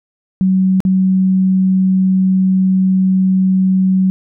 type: tone with dropouts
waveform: sine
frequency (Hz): 188.2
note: F#3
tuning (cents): +30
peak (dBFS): -9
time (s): 0.41-4.1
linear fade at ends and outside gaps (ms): 0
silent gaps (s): 0.804-0.851
effects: none